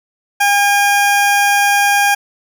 20% pulse tone, 809 Hz, G#5, 46 cents flat, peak -5 dBFS, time 0.4-2.15 s, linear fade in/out 10 ms, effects none

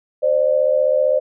sine tone pair together, 523.3 / 598.8 Hz, C5 / D5, 0 / +33 cents, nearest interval major second, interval 233 cents, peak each -16 dBFS, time 0.22-1.2 s, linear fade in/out 20 ms, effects none

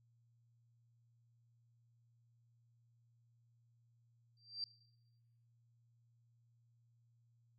sine tone with exponential growth, 4699 Hz, D8, in tune, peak -36 dBFS, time 4.37-4.64 s, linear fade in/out 1 ms, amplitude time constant 58 ms, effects noise-tail reverb RT60 1.0 s tail -20 dB re dry + added 117 Hz sine -70 dBFS peak until 7.58 s

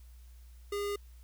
square tone, 407.1 Hz, G#4, 35 cents flat, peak -33 dBFS, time 0.72-0.96 s, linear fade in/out 5 ms, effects added 60 Hz sine -50 dBFS peak until 1.23 s + white hiss -67 dBFS RMS until 1.23 s

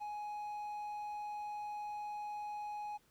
triangle tone, 835 Hz, G#5, 9 cents sharp, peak -38 dBFS, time 0-2.98 s, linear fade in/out 20 ms, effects pink hiss -71 dBFS RMS until 3.1 s

